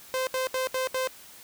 sawtooth tone bursts, 518 Hz, C5, 17 cents flat, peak -22 dBFS, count 5, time 0.14-1.074 s, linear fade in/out 0 ms, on 130 ms, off 71 ms, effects white hiss -49 dBFS RMS until 1.43 s

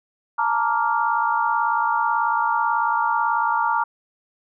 sine chord, Bb major seventh, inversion third, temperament just, 874.1 / 932.3 / 1165.4 / 1398.5 Hz, A5 / Bb5 / D6 / F6, -12 / 0 / -14 / +2 cents, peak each -25 / -21 / -25 / -25 dBFS, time 0.38-3.84 s, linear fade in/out 10 ms, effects none

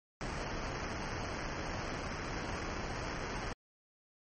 pink noise with sample-and-hold, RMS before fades -39 dBFS, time 0.21-3.53 s, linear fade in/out 0 ms, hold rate 3675 Hz, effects MP3 32 kbps

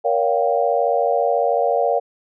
sine chord, G half-diminished seventh, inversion first, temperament just, 470.4 / 564.5 / 705.6 / 784 Hz, Bb4 / Db5 / F5 / G5, +16 / +31 / +18 / 0 cents, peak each -21 / -20 / -20 / -24 dBFS, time 0.04-2 s, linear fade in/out 20 ms, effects none

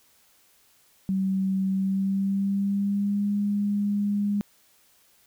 sine tone with pitch glide, 191.4 to 204 Hz, G3 to G#3, -41 to -31 cents, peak -22 dBFS, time 1.09-4.41 s, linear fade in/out 0 ms, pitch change +110 cents, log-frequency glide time 1.7-3.31 s, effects white hiss -61 dBFS RMS until 5.26 s

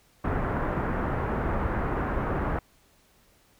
pink low-pass noise, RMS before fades -28 dBFS, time 0.24-2.59 s, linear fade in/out 5 ms, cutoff 1600 Hz, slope 24 dB/octave, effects pink hiss -62 dBFS RMS until 3.59 s

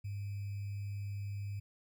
sine tone with sample-and-hold, 100.7 Hz, G2, 47 cents sharp, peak -37 dBFS, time 0.04-1.6 s, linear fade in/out 10 ms, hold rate 2450 Hz, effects none

